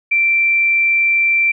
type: tone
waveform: sine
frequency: 2349 Hz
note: D7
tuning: in tune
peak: -11 dBFS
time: 0.11-1.52 s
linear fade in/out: 10 ms
effects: none